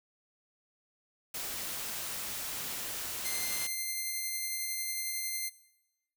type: noise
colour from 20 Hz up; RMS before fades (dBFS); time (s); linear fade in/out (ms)
white; -38; 1.34-3.67; 5
type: tone with tremolo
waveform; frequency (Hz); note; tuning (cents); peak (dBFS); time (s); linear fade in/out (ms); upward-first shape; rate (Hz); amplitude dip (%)
5% pulse; 2086; C7; -6; -22; 3.24-5.5; 20; triangle; 11; 25
effects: noise-tail reverb RT60 1.0 s tail -20 dB re dry